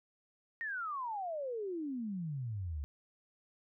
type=exponential sweep; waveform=sine; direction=down; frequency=1878 to 68.2 Hz; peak=-36 dBFS; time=0.61-2.84 s; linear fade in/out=0 ms; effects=none